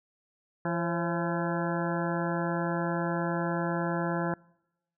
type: harmonic tone with a mistuned harmonic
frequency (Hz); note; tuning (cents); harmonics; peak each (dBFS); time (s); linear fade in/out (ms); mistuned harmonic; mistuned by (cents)
169.8; F3; -48; 1 / 2 / 3 / 4 / 5 / 6 / 8 / 9 / 10; -31 / -34 / -36 / -37 / -38 / -39 / -40 / -41 / -41; 0.65-4.34; 2; 3; +75
effects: noise-tail reverb RT60 0.9 s tail -25 dB re dry